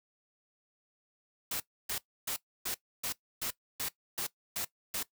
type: noise bursts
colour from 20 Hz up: white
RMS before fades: -35 dBFS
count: 10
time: 1.51-5.03 s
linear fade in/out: 5 ms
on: 91 ms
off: 290 ms
effects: noise-tail reverb RT60 0.1 s tail -18 dB re dry